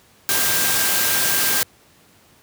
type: tone in noise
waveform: sine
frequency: 1590 Hz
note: G6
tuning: 24 cents sharp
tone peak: -27 dBFS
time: 0.29-1.63 s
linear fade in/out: 0 ms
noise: white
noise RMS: -19 dBFS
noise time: 0.29-1.63 s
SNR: -11 dB
effects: pink hiss -53 dBFS RMS until 2.42 s + high-pass 80 Hz 12 dB/octave